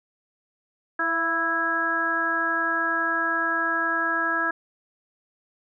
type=harmonic tone with a mistuned harmonic; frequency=329.6 Hz; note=E4; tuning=in tune; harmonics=1 / 2 / 3 / 4 / 5; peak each=-33 / -33 / -32 / -27 / -24 dBFS; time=0.99-4.51 s; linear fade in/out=5 ms; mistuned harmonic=2; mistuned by=+33 cents; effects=none